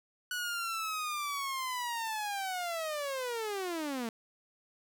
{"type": "linear sweep", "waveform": "sawtooth", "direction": "down", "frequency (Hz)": [1480, 220], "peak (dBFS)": -30, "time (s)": [0.31, 4.09], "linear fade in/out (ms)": 2, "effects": []}